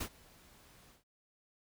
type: noise with ADSR envelope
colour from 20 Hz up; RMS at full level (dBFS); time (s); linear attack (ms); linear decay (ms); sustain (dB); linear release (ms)
pink; -37; 0-1.04; 10; 75; -24; 140
effects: none